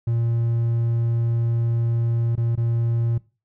triangle tone with dropouts, 116.54 Hz, A#2, in tune, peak -17 dBFS, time 0.07-3.18 s, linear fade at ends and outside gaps 5 ms, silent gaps 2.355-2.376 / 2.555-2.575 s, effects noise-tail reverb RT60 0.3 s tail -20 dB re dry

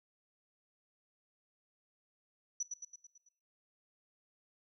sine tone with echo, 5920 Hz, F#8, in tune, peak -32 dBFS, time 2.6-2.63 s, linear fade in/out 5 ms, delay 110 ms, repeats 6, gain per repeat -5 dB, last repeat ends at 3.29 s, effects noise-tail reverb RT60 0.5 s tail -18 dB re dry + tanh soft clip ceiling -28 dBFS

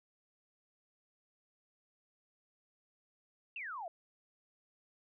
sine exponential sweep, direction down, 2788 to 640 Hz, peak -40 dBFS, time 3.56-3.88 s, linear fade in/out 2 ms, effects none

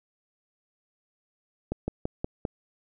slowing click train, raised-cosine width 2 ms, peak -15 dBFS, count 5, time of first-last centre 1.72-2.452 s, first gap 160 ms, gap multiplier 1.09, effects none

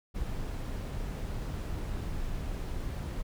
brown noise, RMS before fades -35 dBFS, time 0.14-3.23 s, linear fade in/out 20 ms, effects none

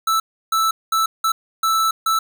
square tone bursts at uneven times, 1318.5 Hz, E6, in tune, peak -16 dBFS, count 6, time 0.07-0.2 / 0.52-0.71 / 0.92-1.06 / 1.24-1.32 / 1.63-1.91 / 2.06-2.19 s, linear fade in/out 5 ms, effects none

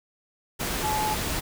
sine tone in noise, 856 Hz, A5, 48 cents flat, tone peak -25 dBFS, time 0.83-1.15 s, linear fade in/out 20 ms, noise pink, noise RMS -29 dBFS, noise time 0.59-1.41 s, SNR +1 dB, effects none

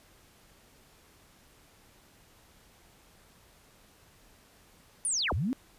sine linear two-way sweep, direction down then up, 9956 to 58.3 to 279.6 Hz, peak -27 dBFS, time 5.05-5.53 s, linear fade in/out 0 ms, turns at 5.33 s, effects pink hiss -60 dBFS RMS until 5.78 s + resampled to 32000 Hz

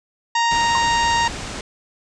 harmonic tone, 932.3 Hz, A#5, in tune, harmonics 1 / 2 / 3 / 4 / 5 / 6 / 7 / 8, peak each -17 / -23 / -27 / -29 / -31 / -33 / -34 / -35 dBFS, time 0.35-1.28 s, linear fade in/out 5 ms
pink low-pass noise, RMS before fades -30 dBFS, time 0.51-1.61 s, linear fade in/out 2 ms, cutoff 8500 Hz, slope 48 dB/octave
sine tone with exponential decay, 1046.5 Hz, C6, in tune, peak -17 dBFS, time 0.75-0.84 s, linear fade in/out 1 ms, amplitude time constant 19 ms
effects none

